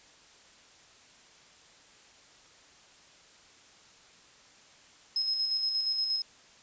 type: tone with tremolo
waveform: sine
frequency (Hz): 5140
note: E8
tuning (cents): -45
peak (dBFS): -26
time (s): 5.16-6.22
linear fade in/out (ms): 2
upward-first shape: square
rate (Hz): 8.5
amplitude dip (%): 35
effects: white hiss -57 dBFS RMS until 6.62 s + resampled to 16000 Hz